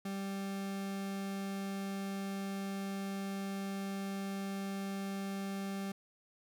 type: tone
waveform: 40% pulse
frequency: 196 Hz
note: G3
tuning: in tune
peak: -36 dBFS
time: 0.05-5.92 s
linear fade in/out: 5 ms
effects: none